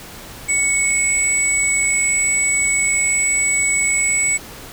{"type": "tone pair together", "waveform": "sine", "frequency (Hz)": [2217, 7891], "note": ["C#7", "B8"], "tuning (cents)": [0, -2], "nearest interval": "octave + minor seventh", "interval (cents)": 2198, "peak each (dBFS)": [-18, -17], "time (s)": [0.48, 4.38], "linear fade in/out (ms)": 20, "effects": ["pink hiss -36 dBFS RMS until 4.72 s"]}